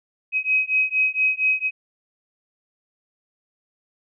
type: beating tone pair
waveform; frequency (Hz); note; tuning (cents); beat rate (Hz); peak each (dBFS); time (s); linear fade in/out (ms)
sine; 2532 / 2536.3; D#7 / D#7; +30 / +33; 4.3; -21; 0.32-1.71; 50
effects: none